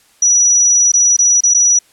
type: tone with dropouts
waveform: sine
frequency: 5860 Hz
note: F#8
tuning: 18 cents flat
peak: -7 dBFS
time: 0.22-1.79 s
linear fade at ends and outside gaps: 5 ms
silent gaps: 0.919-0.937 / 1.166-1.188 / 1.406-1.435 / 1.539-1.545 s
effects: white hiss -51 dBFS RMS until 1.92 s + low-pass 11000 Hz 12 dB/octave